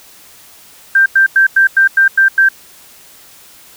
sine tone bursts, 1575 Hz, G6, 8 cents sharp, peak -5 dBFS, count 8, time 0.95-2.488 s, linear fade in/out 5 ms, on 110 ms, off 94 ms, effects white hiss -41 dBFS RMS until 3.76 s

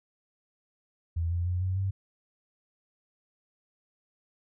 sine tone with pitch steps, 83.6 / 86.65 / 89.81 / 93.08 / 96.48 Hz, E2 / F2 / F2 / F#2 / G2, +25 / -13 / +49 / +11 / -27 cents, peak -26 dBFS, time 1.16-1.91 s, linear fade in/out 10 ms, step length 150 ms, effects none

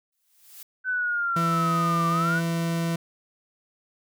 blue noise with exponential growth, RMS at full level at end -40 dBFS, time 0.12-0.63 s, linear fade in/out 5 ms, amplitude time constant 110 ms
sine exponential two-way sweep, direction down then up, 1521 to 1174.7 to 1521 Hz, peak -23 dBFS, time 0.84-2.42 s, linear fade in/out 50 ms, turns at 2.08 s
40% pulse tone, 167.1 Hz, E3, 24 cents sharp, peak -23 dBFS, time 1.36-2.96 s, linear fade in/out 5 ms
effects none

